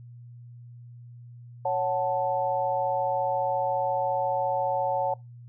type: chord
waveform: sine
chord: F# minor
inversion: second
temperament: equal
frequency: 554.4 / 740 / 880 Hz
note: C#5 / F#5 / A5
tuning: 0 / 0 / 0 cents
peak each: -28 dBFS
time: 1.65-5.14 s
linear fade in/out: 5 ms
effects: noise-tail reverb RT60 0.2 s tail -23 dB re dry + added 120 Hz sine -43 dBFS peak until 5.48 s